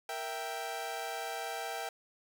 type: chord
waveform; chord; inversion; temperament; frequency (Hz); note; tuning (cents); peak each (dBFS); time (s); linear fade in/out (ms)
sawtooth; E diminished; second; equal; 466.2 / 659.3 / 784; Bb4 / E5 / G5; 0 / 0 / 0; -40 / -38 / -35; 0.09-1.89; 2
effects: none